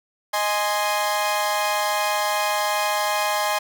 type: chord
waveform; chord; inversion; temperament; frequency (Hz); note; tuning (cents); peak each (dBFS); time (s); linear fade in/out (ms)
sawtooth; Ab major; second; equal; 622.3 / 830.6 / 1046.5; Eb5 / Ab5 / C6; 0 / 0 / 0; -22 / -20 / -22; 0.33-3.59; 10
effects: none